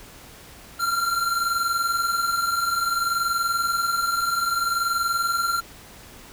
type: tone pair together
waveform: square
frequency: 1360 / 1380.6 Hz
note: F6 / F6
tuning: -46 / -20 cents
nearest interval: unison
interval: 26 cents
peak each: -29 / -23 dBFS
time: 0.79-5.61 s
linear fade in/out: 20 ms
effects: pink hiss -45 dBFS RMS until 6.32 s